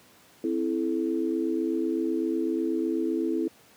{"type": "chord", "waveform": "sine", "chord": "A minor", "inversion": "first", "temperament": "equal with one note detuned", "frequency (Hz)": [261.6, 329.6, 432.9], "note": ["C4", "E4", "A4"], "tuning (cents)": [0, 0, -28], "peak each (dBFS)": [-30, -26, -32], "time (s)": [0.44, 3.48], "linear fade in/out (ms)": 2, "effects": ["pink hiss -56 dBFS RMS until 3.76 s", "high-pass 150 Hz 12 dB/octave"]}